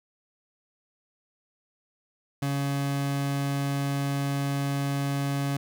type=tone; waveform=30% pulse; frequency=140 Hz; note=C#3; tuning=18 cents sharp; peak=-23 dBFS; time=2.42-5.57 s; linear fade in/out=5 ms; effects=none